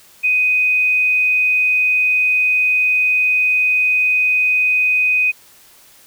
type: tone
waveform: sine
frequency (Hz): 2500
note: D#7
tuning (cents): +8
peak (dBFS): -12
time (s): 0.23-5.32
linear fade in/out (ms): 20
effects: white hiss -47 dBFS RMS until 6.06 s